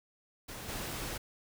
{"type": "noise with level steps", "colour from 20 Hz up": "pink", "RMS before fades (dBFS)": [-44, -39], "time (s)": [0.48, 1.18], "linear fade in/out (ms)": 10, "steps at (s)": 0.68, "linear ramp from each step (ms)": 10, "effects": []}